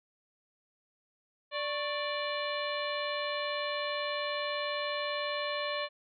harmonic tone with a mistuned harmonic, 587.3 Hz, D5, in tune, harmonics 1 / 2 / 3 / 4 / 5 / 6 / 7, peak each -35 / -38 / -40 / -41 / -42 / -43 / -43 dBFS, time 1.51-5.89 s, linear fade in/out 50 ms, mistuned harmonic 2, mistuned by -110 cents, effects none

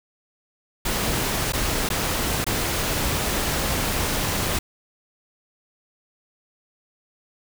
pink noise with dropouts, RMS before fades -24 dBFS, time 0.85-4.59 s, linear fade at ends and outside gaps 5 ms, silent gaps 1.523-1.533 / 1.89-1.901 / 2.444-2.465 s, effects none

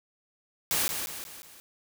white noise with echo, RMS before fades -27 dBFS, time 0.71-0.88 s, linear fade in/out 0 ms, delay 180 ms, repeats 4, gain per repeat -6 dB, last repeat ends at 1.6 s, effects none

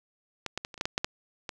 clicks, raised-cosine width 0.2 ms, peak -15 / -14 / -17 / -26 / -27 / -11 / -11 / -9 / -10 / -18 dBFS, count 10, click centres 0.463 / 0.576 / 0.649 / 0.742 / 0.778 / 0.811 / 0.855 / 0.979 / 1.045 / 1.492 s, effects none

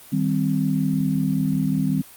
sine chord, C minor, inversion first, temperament equal, 155.56 / 196 / 261.6 Hz, Eb3 / G3 / C4, 0 / 0 / 0 cents, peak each -23 dBFS, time 0.12-2.02 s, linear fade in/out 10 ms, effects white hiss -45 dBFS RMS until 2.16 s + Opus 32 kbps

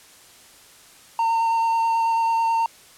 triangle tone with vibrato, 912 Hz, A#5, 38 cents flat, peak -16 dBFS, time 1.19-2.66 s, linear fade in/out 2 ms, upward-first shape square, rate 9.2 Hz, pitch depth 9 cents each way, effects white hiss -49 dBFS RMS until 2.97 s + low-pass 11000 Hz 12 dB/octave

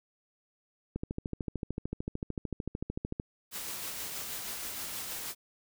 click train, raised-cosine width 3 ms, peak -21 dBFS, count 31, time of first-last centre 0.96-3.199 s, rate 13.4 Hz
white noise with tremolo, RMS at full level -38 dBFS, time 3.51-5.35 s, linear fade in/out 50 ms, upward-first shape sine, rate 6.3 Hz, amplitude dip 25%
effects none

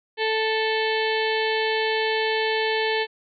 harmonic tone, 440 Hz, A4, in tune, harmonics 1 / 2 / 4 / 5 / 6 / 7 / 8 / 9 / 10, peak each -24 / -28 / -28 / -32 / -33 / -32 / -36 / -37 / -37 dBFS, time 0.17-3.07 s, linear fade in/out 50 ms, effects none

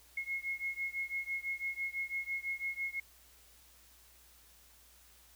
sine beating tone pair, 2163 / 2169 Hz, C#7 / C#7, -43 / -38 cents, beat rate 6 Hz, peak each -38 / -39 dBFS, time 0.17-3 s, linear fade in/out 5 ms, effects added 60 Hz sine -66 dBFS peak until 5.35 s + white hiss -62 dBFS RMS until 5.35 s

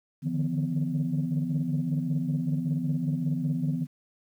sine tone cluster, 147.7 / 152.9 / 169.3 / 250.1 Hz, D3 / D#3 / E3 / B3, +10 / -30 / +46 / +22 cents, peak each -30 dBFS, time 0.22-3.87 s, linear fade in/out 50 ms, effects tanh soft clip ceiling -18 dBFS + 10-bit

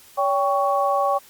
sine tone cluster, 567 / 790 / 1116 Hz, C#5 / G5 / C#6, +39 / +13 / +11 cents, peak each -22 dBFS, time 0.17-1.19 s, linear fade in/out 20 ms, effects white hiss -49 dBFS RMS until 1.29 s + Opus 48 kbps

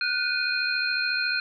sine tone cluster, 1443 / 1517 / 2471 / 4194 Hz, F#6 / F#6 / D#7 / C8, -44 / +43 / -13 / +3 cents, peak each -29 dBFS, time 0.01-1.4 s, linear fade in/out 2 ms, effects none

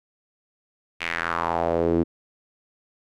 sawtooth tone with band-pass filter sweep, 84.1 Hz, E2, 35 cents sharp, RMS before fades -24 dBFS, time 1-2.04 s, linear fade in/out 20 ms, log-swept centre 2500 to 300 Hz, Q 3, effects none

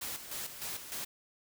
white noise with tremolo, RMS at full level -39 dBFS, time 0.01-1.05 s, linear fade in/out 10 ms, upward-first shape square, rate 3.3 Hz, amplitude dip 60%, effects none

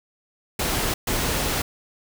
pink noise bursts at uneven times, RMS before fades -24 dBFS, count 2, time 0.59-0.94 / 1.07-1.62 s, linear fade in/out 5 ms, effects none

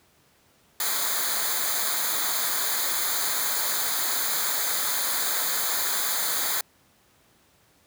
white noise with comb filter, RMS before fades -26 dBFS, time 0.8-6.61 s, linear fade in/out 2 ms, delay 0.36 ms, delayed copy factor -0.85, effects pink hiss -61 dBFS RMS until 7.86 s + high-pass 80 Hz 12 dB/octave

